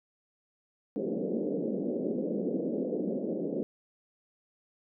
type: band-pass noise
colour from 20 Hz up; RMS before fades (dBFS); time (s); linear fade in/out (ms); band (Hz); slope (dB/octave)
pink; -32; 0.96-3.63; 0; 190 to 540; 48
effects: none